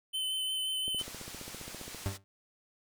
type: tone with vibrato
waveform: square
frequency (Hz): 3052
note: G7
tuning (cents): -47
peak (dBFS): -32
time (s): 0.13-1.03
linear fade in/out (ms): 20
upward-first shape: triangle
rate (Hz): 5.7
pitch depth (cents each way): 15
type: click train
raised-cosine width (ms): 2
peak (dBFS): -31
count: 17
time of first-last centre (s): 0.88-1.947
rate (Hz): 15
type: low-pass noise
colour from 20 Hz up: white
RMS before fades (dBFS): -46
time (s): 0.98-2.18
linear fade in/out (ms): 20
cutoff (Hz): 9500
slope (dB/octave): 12
type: tone with exponential decay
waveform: 40% pulse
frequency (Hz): 98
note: G2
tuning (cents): 0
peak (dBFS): -26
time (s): 2.06-2.24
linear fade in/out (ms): 0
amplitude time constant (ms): 38
effects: none